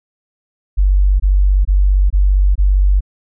sine tone bursts, 48.02 Hz, G1, 35 cents flat, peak -8 dBFS, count 5, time 0.77-3.008 s, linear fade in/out 20 ms, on 430 ms, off 22 ms, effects none

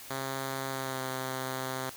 5% pulse tone with pitch glide, 134.2 to 130.91 Hz, C3 to C3, +44 to +1 cents, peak -22 dBFS, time 0.1-1.9 s, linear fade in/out 5 ms, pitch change -43 cents, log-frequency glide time 0.69-1.01 s, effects white hiss -47 dBFS RMS until 1.96 s

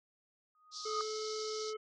sine tone with exponential growth, 1244.5 Hz, D#6, in tune, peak -31 dBFS, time 0.55-1.01 s, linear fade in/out 1 ms, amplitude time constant 100 ms
white band-pass noise, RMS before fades -45 dBFS, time 0.71-1.74 s, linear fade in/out 50 ms, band 4000 to 5900 Hz, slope 48 dB/octave
harmonic tone, 432.4 Hz, A4, 30 cents flat, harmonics 1 / 3 / 5 / 7, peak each -38 / -46 / -55 / -56 dBFS, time 0.85-1.77 s, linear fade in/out 10 ms
effects none

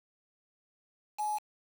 sine tone with quantisation, 844 Hz, G#5, 28 cents sharp, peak -30 dBFS, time 1.18-1.39 s, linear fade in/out 20 ms, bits 7, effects none

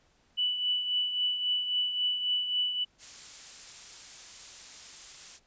sine tone with tremolo, 2969 Hz, F#7, 5 cents sharp, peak -24 dBFS, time 0.37-2.85 s, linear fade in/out 20 ms, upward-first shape triangle, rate 3.7 Hz, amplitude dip 60%
blue noise, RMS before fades -42 dBFS, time 2.98-5.4 s, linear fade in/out 50 ms
effects pink hiss -67 dBFS RMS until 5.46 s + resampled to 16000 Hz

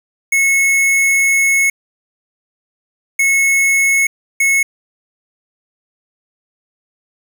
square tone bursts at uneven times, 2189 Hz, C#7, 22 cents flat, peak -11 dBFS, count 3, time 0.32-1.7 / 3.19-4.07 / 4.4-4.63 s, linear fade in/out 5 ms, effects 7-bit

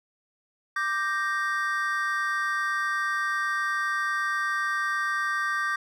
triangle chord, G minor, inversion second, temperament equal with one note detuned, 1178.7 / 1568 / 1864.7 Hz, D6 / G6 / Bb6, +6 / 0 / 0 cents, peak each -27 / -27 / -29 dBFS, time 0.76-5.76 s, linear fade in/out 5 ms, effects none

